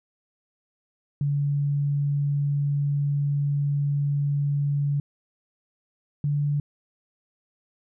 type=tone pair in turn; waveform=sine; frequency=143.1 / 145.18 Hz; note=D3 / D3; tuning=-45 / -20 cents; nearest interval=unison; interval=25 cents; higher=second; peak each=-21 dBFS; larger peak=neither; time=1.21-5 / 6.24-6.6 s; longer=first; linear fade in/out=2 ms; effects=none